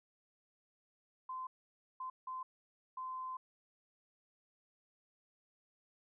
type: tone bursts at uneven times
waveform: sine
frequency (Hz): 1032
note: C6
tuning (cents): -24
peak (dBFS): -40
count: 4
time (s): 1.29-1.47 / 2-2.1 / 2.27-2.43 / 2.97-3.37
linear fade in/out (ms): 5
effects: none